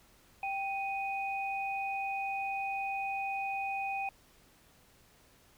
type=tone pair together; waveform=sine; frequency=784 / 2489 Hz; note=G5 / D#7; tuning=0 / 0 cents; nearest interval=octave + minor sixth; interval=2000 cents; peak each=-34 / -37 dBFS; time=0.43-4.09 s; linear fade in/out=2 ms; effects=pink hiss -63 dBFS RMS until 5.57 s